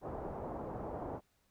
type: low-pass noise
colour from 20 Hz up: white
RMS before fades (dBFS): -42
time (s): 0.01-1.21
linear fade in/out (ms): 50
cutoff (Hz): 830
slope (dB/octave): 24
effects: pink hiss -75 dBFS RMS until 1.5 s